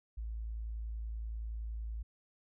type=tone; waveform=sine; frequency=55.3 Hz; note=A1; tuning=9 cents sharp; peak=-37 dBFS; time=0.17-2.03 s; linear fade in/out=10 ms; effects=none